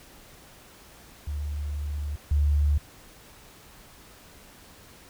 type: tone pair in turn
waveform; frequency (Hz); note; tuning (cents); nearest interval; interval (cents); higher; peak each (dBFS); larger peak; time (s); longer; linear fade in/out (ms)
sine; 73.42 / 73.06; D2 / D2; 0 / -8; unison; 8; first; -28 / -19; second; 1.27-2.16 / 2.31-2.78; first; 5
effects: pink hiss -51 dBFS RMS until 5.09 s